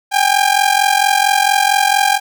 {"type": "ring-modulated tone", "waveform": "sawtooth", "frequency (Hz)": 800, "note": "G5", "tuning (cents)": 35, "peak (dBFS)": -4, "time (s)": [0.11, 2.2], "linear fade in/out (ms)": 50, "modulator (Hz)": 22.2, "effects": []}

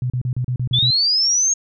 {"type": "tone bursts", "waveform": "sine", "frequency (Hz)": 125.2, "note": "B2", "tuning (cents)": 24, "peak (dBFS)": -18, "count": 8, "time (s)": [0.02, 0.905], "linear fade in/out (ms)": 2, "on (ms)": 80, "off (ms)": 35}
{"type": "linear sweep", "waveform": "sine", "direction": "up", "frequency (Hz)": [3374, 6580], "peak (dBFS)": -14, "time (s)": [0.73, 1.54], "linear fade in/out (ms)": 10}
{"effects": []}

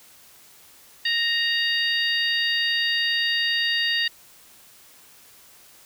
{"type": "harmonic tone with a mistuned harmonic", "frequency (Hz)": 930, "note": "A#5", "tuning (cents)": -4, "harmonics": [2, 3, 4, 5], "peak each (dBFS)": [-24, -26, -27, -28], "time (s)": [1.05, 4.08], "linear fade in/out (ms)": 5, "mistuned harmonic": 3, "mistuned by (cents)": 20, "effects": ["white hiss -51 dBFS RMS until 5.85 s"]}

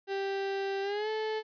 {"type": "tone with pitch glide", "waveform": "35% pulse", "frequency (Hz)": [392, 435], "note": ["G4", "A4"], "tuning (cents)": [0, -20], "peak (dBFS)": -29, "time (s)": [0.07, 1.43], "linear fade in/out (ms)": 50, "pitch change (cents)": 180, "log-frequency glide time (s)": [0.82, 1.09], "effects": ["resampled to 11025 Hz"]}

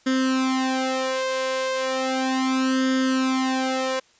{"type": "tone with flanger", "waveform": "sawtooth", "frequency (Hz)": 261.5, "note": "C4", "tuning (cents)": -1, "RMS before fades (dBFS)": -23, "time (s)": [0.06, 4], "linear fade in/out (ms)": 10, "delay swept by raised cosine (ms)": [0.6, 2], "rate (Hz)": 0.35, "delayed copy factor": 0.95, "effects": ["white hiss -58 dBFS RMS until 4.19 s", "resampled to 16000 Hz"]}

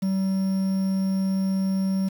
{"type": "tone with quantisation", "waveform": "triangle", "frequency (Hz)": 191.6, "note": "G3", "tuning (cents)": -39, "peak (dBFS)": -19, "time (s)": [0.02, 2.09], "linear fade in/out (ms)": 10, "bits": 7, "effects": []}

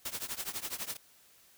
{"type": "noise with tremolo", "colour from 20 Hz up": "white", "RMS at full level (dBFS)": -35, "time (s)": [0.05, 0.97], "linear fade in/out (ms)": 5, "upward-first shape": "triangle", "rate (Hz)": 12, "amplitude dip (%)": 95, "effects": ["white hiss -62 dBFS RMS until 1.57 s"]}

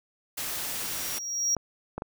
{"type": "noise", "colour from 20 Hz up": "white", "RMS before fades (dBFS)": -33, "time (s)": [0.37, 1.19], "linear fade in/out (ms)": 10}
{"type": "tone with exponential growth", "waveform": "triangle", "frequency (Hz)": 5660, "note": "F8", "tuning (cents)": 22, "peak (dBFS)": -20, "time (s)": [0.49, 1.55], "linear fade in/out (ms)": 2, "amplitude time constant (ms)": 230}
{"type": "clicks", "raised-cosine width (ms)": 1, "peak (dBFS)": -19, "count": 3, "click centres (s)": [1.567, 1.98, 2.021]}
{"effects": []}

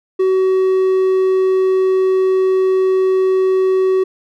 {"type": "tone", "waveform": "triangle", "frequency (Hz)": 377, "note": "F#4", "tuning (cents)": 32, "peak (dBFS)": -9, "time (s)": [0.19, 4.04], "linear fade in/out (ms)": 10, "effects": []}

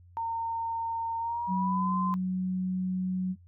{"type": "tone with pitch glide", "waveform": "sine", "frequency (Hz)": [915, 1033], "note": ["A#5", "C6"], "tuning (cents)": [-32, -22], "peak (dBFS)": -29, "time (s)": [0.17, 2.14], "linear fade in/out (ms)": 0, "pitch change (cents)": 210, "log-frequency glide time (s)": [1.19, 1.96]}
{"type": "tone", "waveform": "sine", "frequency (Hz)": 185, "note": "F#3", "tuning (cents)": 0, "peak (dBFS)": -27, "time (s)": [1.47, 3.36], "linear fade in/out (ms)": 50}
{"effects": ["noise-tail reverb RT60 0.1 s tail -22 dB re dry", "added 88 Hz sine -52 dBFS peak until 3.47 s"]}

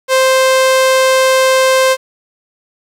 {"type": "tone", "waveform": "sawtooth", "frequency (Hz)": 523.3, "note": "C5", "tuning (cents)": 0, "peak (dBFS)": -4, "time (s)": [0.08, 1.97], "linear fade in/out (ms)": 50, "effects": ["low-pass 12000 Hz 12 dB/octave", "7-bit"]}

